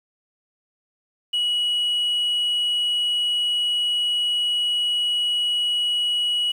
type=tone; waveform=sine; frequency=2920 Hz; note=F#7; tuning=24 cents flat; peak=-17 dBFS; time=1.33-6.52 s; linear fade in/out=10 ms; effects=tanh soft clip ceiling -18 dBFS + 8-bit